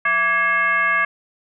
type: tone with frequency modulation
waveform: sine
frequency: 1657 Hz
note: G#6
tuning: 4 cents flat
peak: -15 dBFS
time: 0.05-1.05 s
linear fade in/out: 5 ms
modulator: 496 Hz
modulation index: 1.2
effects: none